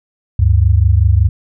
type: tone pair together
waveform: sine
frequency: 73.42 / 98.74 Hz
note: D2 / G2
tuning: 0 / +13 cents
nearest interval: perfect fourth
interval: 513 cents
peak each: -10 dBFS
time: 0.39-1.29 s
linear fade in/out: 5 ms
effects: none